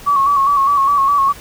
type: tone with vibrato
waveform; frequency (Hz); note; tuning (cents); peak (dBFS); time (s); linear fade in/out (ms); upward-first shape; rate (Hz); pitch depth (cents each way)
sine; 1119; C#6; +16; -10; 0.06-1.33; 20; square; 4.9; 43
effects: pink hiss -37 dBFS RMS until 1.4 s